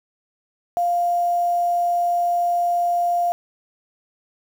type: tone with quantisation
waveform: sine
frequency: 698.5 Hz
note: F5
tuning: in tune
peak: -17 dBFS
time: 0.77-3.32 s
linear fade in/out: 0 ms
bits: 7
effects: none